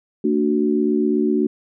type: chord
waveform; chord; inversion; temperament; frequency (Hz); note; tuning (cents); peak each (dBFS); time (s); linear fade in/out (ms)
sine; D major; second; equal with one note detuned; 225.8 / 293.7 / 370; A3 / D4 / F#4; +45 / 0 / 0; -20; 0.24-1.47; 5
effects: none